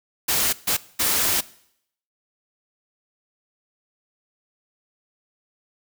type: noise bursts at uneven times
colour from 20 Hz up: white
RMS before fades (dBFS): -21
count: 3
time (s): 0.28-0.53 / 0.67-0.77 / 0.99-1.41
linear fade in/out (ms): 10
effects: noise-tail reverb RT60 0.7 s tail -20 dB re dry